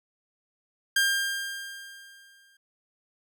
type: tone with exponential decay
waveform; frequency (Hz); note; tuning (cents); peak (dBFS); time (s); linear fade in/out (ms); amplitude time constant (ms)
sawtooth; 1600; G6; +35; -16; 0.96-2.57; 5; 350
effects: none